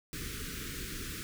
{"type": "band-stop noise", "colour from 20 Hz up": "pink", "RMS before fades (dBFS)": -40, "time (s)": [0.13, 1.23], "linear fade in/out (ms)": 0, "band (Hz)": [440, 1300], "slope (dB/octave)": 48, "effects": []}